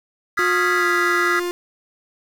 triangle chord, F half-diminished seventh, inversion third, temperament equal with one note detuned, 1244.5 / 1384.9 / 1661.2 / 1975.5 Hz, Eb6 / F6 / Ab6 / Cb7, 0 / -15 / 0 / 0 cents, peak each -21 dBFS, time 0.37-1.4 s, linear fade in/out 10 ms
45% pulse tone with pitch glide, 359.6 to 352.4 Hz, F#4 to F4, -49 to +16 cents, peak -22 dBFS, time 0.39-1.51 s, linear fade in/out 0 ms, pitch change -35 cents, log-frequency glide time 0.77-0.85 s
effects 7-bit

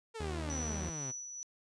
sawtooth exponential sweep, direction down, 466.2 to 123.9 Hz, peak -37 dBFS, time 0.14-1.12 s, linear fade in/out 20 ms
sawtooth tone with vibrato, 78 Hz, D#2, 5 cents sharp, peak -33 dBFS, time 0.2-0.9 s, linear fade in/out 5 ms, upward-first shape sine, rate 7.6 Hz, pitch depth 14 cents each way
sine tone with tremolo, 5920 Hz, F#8, in tune, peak -38 dBFS, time 0.5-1.43 s, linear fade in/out 0 ms, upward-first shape sine, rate 2.2 Hz, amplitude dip 45%
effects resampled to 22050 Hz

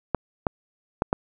clicks, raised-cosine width 1 ms, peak -7 dBFS, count 4, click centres 0.147 / 0.468 / 1.021 / 1.129 s, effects none

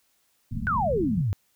white low-pass noise, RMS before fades -31 dBFS, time 0.51-1.22 s, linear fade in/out 5 ms, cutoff 240 Hz, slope 96 dB/octave
sine exponential sweep, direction down, 1551 to 89.6 Hz, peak -22 dBFS, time 0.67-1.33 s, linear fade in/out 0 ms
effects white hiss -68 dBFS RMS until 1.55 s

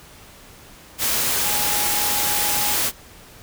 sine tone in noise, 830.6 Hz, G#5, in tune, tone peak -29 dBFS, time 1.42-2.78 s, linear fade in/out 50 ms, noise white, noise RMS -21 dBFS, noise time 0.98-2.92 s, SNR -11 dB, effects pink hiss -45 dBFS RMS until 3.42 s

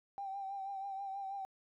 triangle tone with vibrato, 784 Hz, G5, in tune, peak -35 dBFS, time 0.18-1.45 s, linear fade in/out 0 ms, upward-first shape triangle, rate 6.2 Hz, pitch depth 46 cents each way, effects tanh soft clip ceiling -37 dBFS

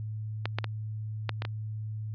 clicks, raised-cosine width 0.3 ms, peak -14 / -13 / -16 / -13 / -17 / -18 dBFS, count 6, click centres 0.456 / 0.586 / 0.643 / 1.293 / 1.421 / 1.451 s, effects added 108 Hz sine -33 dBFS peak until 2.14 s + resampled to 11025 Hz

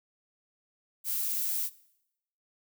violet noise, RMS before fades -31 dBFS, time 1.04-1.7 s, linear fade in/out 50 ms, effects noise-tail reverb RT60 0.8 s tail -20 dB re dry

